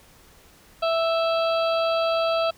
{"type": "harmonic tone with a mistuned harmonic", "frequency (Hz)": 659.3, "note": "E5", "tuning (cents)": 0, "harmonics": [1, 2, 4, 5, 6, 7], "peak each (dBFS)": [-21, -27, -33, -35, -37, -38], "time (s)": [0.82, 2.51], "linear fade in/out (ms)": 10, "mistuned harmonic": 5, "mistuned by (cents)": -19, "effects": ["pink hiss -53 dBFS RMS until 2.57 s"]}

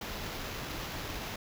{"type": "noise with sample-and-hold", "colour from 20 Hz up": "pink", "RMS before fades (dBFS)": -39, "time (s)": [0.01, 1.36], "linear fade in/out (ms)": 5, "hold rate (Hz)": 8820, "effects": []}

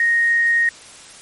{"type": "tone", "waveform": "sine", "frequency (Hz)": 1864.7, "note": "A#6", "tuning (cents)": 0, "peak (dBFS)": -13, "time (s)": [0, 0.69], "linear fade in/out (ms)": 2, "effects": ["white hiss -41 dBFS RMS until 1.21 s", "MP3 48 kbps"]}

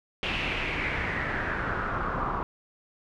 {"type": "noise with low-pass filter sweep", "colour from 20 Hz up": "pink", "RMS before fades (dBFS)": -30, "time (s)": [0.23, 2.43], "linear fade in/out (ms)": 0, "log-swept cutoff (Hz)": [2900, 1100], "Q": 4.3, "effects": []}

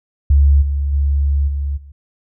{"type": "tone with level steps", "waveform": "sine", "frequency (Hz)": 70.6, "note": "C#2", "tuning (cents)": 32, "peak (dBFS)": [-7, -15, -12, -17, -35], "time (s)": [0.3, 1.92], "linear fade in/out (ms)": 5, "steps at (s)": [0.61, 0.92, 1.47, 1.76], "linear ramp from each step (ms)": 20, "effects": []}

